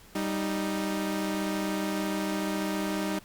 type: tone pair together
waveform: sawtooth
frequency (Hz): 195.73 / 310.7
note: G3 / D#4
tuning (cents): -2 / -2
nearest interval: minor sixth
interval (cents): 800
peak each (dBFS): -27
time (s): 0.15-3.19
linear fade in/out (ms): 5
effects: pink hiss -54 dBFS RMS until 3.24 s + Opus 48 kbps